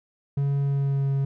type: tone with pitch glide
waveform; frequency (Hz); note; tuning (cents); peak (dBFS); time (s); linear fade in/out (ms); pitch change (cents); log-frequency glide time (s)
triangle; 140.2 to 137.47; C#3 to C#3; +20 to -14; -19; 0.37-1.25; 5; -34; 0.6-1.12
effects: none